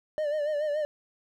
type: tone with vibrato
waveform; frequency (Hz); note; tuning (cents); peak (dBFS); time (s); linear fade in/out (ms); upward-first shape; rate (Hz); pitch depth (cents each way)
triangle; 598; D5; +31; -24; 0.18-0.85; 0; sine; 7; 63
effects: none